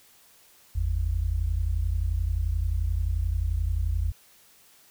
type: tone pair together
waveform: sine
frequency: 50.47 / 81.9 Hz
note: G#1 / E2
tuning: -49 / -11 cents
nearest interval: minor sixth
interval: 838 cents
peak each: -26 dBFS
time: 0.75-4.12 s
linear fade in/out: 10 ms
effects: white hiss -57 dBFS RMS until 4.9 s